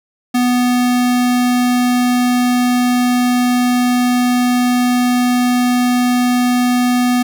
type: tone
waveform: square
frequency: 246.9 Hz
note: B3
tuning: in tune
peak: -12 dBFS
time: 0.34-7.23 s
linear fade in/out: 10 ms
effects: none